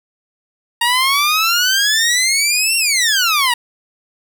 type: exponential two-way sweep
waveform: 15% pulse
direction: up then down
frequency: 932.3 to 2765 to 932.3 Hz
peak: -6 dBFS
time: 0.81-3.54 s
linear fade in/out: 5 ms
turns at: 2.77 s
effects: none